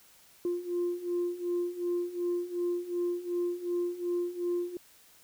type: beating tone pair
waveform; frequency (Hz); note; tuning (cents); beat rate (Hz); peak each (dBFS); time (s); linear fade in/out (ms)
sine; 349.2 / 351.9; F4 / F4; 0 / +13; 2.7; -33 / -30; 0.45-4.77; 2
effects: tanh soft clip ceiling -24 dBFS + white hiss -59 dBFS RMS until 5.23 s